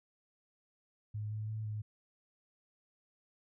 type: tone with pitch steps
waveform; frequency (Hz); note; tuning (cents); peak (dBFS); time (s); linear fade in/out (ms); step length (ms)
sine; 105.9 / 107.5 / 109.1 / 106.6; G#2 / A2 / A2 / G#2; +34 / -40 / -14 / +46; -36; 1.14-1.82; 10; 170
effects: none